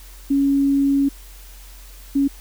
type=tone bursts at uneven times; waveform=sine; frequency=277.9 Hz; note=C#4; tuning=4 cents sharp; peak=-14 dBFS; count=2; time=0.3-1.09 / 2.15-2.28 s; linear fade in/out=10 ms; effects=added 45 Hz sine -39 dBFS peak until 2.4 s + white hiss -46 dBFS RMS until 2.4 s